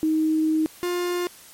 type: tone pair in turn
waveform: sine / 45% pulse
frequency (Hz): 314 / 353.9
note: D#4 / F4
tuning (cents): +16 / +23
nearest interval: major second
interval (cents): 207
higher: second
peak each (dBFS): -18 / -23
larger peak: first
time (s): 0.03-0.66 / 0.83-1.27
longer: first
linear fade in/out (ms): 0
effects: white hiss -47 dBFS RMS until 1.53 s + MP3 64 kbps